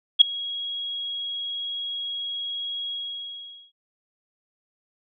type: tone with ADSR envelope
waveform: sine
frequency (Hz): 3307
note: G#7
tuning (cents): -8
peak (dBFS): -5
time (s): 0.19-3.72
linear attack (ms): 24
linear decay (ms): 4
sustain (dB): -23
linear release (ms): 820
effects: none